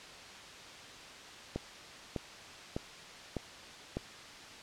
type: click train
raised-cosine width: 2 ms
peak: -21 dBFS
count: 5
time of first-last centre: 1.56-3.97 s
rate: 1.66 Hz
effects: white hiss -49 dBFS RMS until 4.62 s + low-pass 5000 Hz 12 dB/octave